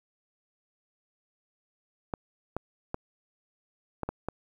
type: clicks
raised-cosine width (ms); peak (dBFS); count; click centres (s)
1; -17; 6; 2.138 / 2.566 / 2.944 / 4.033 / 4.09 / 4.286
effects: 9-bit